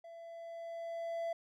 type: tone with level ramp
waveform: triangle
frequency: 670 Hz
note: E5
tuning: 28 cents sharp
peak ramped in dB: -47 to -32 dBFS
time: 0.04-1.33 s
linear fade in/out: 5 ms
effects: none